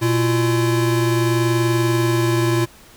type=tone pair together; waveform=square; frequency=120 / 339.4 Hz; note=B2 / F4; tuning=-49 / -49 cents; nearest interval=octave + tritone; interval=1800 cents; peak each=-19 dBFS; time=0.01-2.66 s; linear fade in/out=20 ms; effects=pink hiss -46 dBFS RMS until 2.96 s